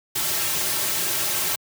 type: noise with comb filter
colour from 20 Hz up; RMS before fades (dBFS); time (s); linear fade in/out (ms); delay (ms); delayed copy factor
white; -24; 0.15-1.56; 10; 4.1; -0.85
effects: high-pass 100 Hz 12 dB/octave